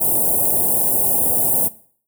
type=band-stop noise; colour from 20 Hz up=white; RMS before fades=-17 dBFS; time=0-1.69 s; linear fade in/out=20 ms; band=840 to 8900 Hz; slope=48 dB/octave; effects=noise-tail reverb RT60 0.5 s tail -18 dB re dry + high-pass 80 Hz 12 dB/octave